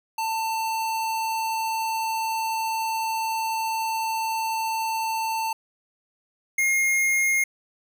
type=tone pair in turn; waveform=square; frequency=893 / 2138 Hz; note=A5 / C7; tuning=+25 / +37 cents; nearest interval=octave + minor third; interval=1512 cents; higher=second; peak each=-25 / -20 dBFS; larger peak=second; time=0.18-5.53 / 6.58-7.44 s; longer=first; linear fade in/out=5 ms; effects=none